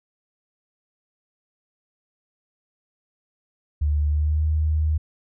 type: tone with pitch glide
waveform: sine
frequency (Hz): 74.1 to 77.38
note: D2 to D#2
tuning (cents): +16 to -9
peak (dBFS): -18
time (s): 3.81-4.98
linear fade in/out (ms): 10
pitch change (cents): +75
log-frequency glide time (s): 4.09-4.44
effects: none